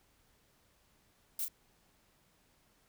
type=noise with echo; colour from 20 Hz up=violet; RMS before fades=-36 dBFS; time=1.39-1.45 s; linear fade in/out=2 ms; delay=32 ms; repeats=1; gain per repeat=-6 dB; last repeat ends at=1.482 s; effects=pink hiss -70 dBFS RMS until 2.88 s